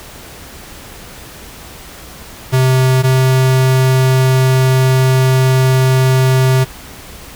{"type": "tone pair in turn", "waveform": "square", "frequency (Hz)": [130, 130.49], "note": ["C3", "C3"], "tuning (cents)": [-11, -4], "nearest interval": "unison", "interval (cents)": 7, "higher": "second", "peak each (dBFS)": -9, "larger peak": "neither", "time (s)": [[2.52, 3.03], [3.03, 6.65]], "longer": "second", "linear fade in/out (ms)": 20, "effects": ["added 61 Hz sine -42 dBFS peak until 7.35 s", "pink hiss -34 dBFS RMS until 7.35 s"]}